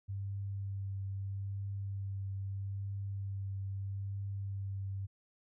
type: tone with vibrato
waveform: sine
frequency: 98.3 Hz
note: G2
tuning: 5 cents sharp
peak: -36 dBFS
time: 0.08-5.07 s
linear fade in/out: 20 ms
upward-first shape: triangle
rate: 0.78 Hz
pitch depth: 17 cents each way
effects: none